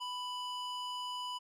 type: tone with band-pass filter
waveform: square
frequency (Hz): 992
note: B5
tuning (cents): +7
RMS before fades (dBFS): -40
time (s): 0-1.39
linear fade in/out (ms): 20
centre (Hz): 2600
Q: 1
effects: none